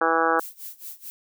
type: harmonic tone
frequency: 163.8 Hz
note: E3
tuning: 11 cents flat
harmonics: 2 / 3 / 4 / 5 / 6 / 7 / 8 / 9 / 10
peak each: -29 / -25 / -30 / -25 / -31 / -26 / -26 / -27 / -31 dBFS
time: 0.01-0.4 s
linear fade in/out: 5 ms
type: noise with tremolo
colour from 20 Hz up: violet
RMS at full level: -36 dBFS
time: 0.39-1.1 s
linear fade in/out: 0 ms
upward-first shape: sine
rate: 4.6 Hz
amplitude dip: 90%
effects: none